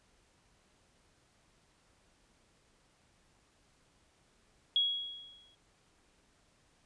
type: tone with exponential decay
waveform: sine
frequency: 3322 Hz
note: G#7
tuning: in tune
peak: -24 dBFS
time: 4.76-5.55 s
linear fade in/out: 1 ms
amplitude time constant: 170 ms
effects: pink hiss -69 dBFS RMS until 6.85 s + resampled to 22050 Hz